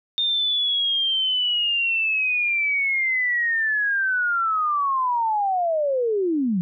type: linear sweep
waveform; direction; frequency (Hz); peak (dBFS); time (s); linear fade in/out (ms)
sine; down; 3646 to 168.7; -19; 0.18-6.61; 0
effects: none